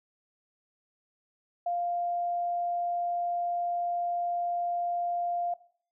sine tone, 698.5 Hz, F5, in tune, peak -27 dBFS, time 1.66-5.54 s, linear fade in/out 5 ms, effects noise-tail reverb RT60 0.5 s tail -18 dB re dry

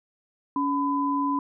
sine tone pair together, 282 / 1005 Hz, C#4 / B5, +30 / +30 cents, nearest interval octave + minor seventh, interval 2200 cents, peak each -25 dBFS, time 0.56-1.39 s, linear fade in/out 2 ms, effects none

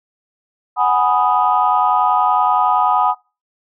sine chord, G# minor seventh, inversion third, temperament equal, 740 / 830.6 / 987.8 / 1244.5 Hz, F#5 / G#5 / B5 / D#6, 0 / 0 / 0 / 0 cents, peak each -17 dBFS, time 0.76-3.15 s, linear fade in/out 50 ms, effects noise-tail reverb RT60 0.3 s tail -24 dB re dry + tanh soft clip ceiling -2 dBFS

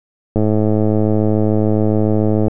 click train, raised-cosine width 2 ms, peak -3 dBFS, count 228, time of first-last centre 0.36-2.481 s, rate 107 Hz, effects none

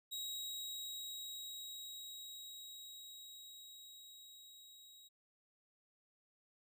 sawtooth tone with level ramp, 3818 Hz, A#7, 41 cents sharp, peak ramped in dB -38 to -55 dBFS, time 0.11-5.09 s, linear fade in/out 20 ms, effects none

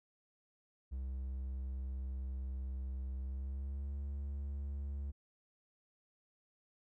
triangle tone with pitch glide, 65.4 to 70.09 Hz, C2 to C#2, 0 to +20 cents, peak -36 dBFS, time 0.91-5.12 s, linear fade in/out 20 ms, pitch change +120 cents, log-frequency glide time 3.19-3.94 s, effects none

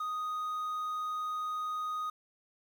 triangle tone with quantisation, 1244.5 Hz, D#6, in tune, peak -31 dBFS, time 0-2.1 s, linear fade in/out 5 ms, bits 10, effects none

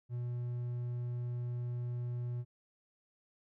triangle tone, 121.5 Hz, B2, 28 cents flat, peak -33 dBFS, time 0.09-2.45 s, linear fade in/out 50 ms, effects none

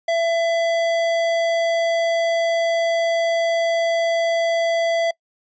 sine tone with tanh clipping, 669 Hz, E5, 25 cents sharp, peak -19 dBFS, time 0.08-5.11 s, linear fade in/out 5 ms, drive 16 dB, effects noise-tail reverb RT60 0.1 s tail -24 dB re dry + resampled to 16000 Hz

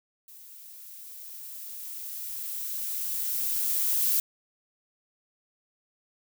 violet noise with level ramp, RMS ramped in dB -49 to -24 dBFS, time 0.28-4.2 s, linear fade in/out 2 ms, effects none

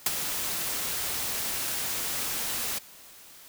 white noise with ADSR envelope, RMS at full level -22 dBFS, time 0.06-2.79 s, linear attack 4 ms, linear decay 24 ms, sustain -9 dB, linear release 12 ms, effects white hiss -50 dBFS RMS until 3.48 s

